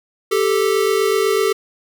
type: tone pair together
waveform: square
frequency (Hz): 392 / 440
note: G4 / A4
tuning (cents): 0 / 0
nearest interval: major second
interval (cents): 200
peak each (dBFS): -18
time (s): 0.31-1.53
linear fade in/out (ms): 10
effects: none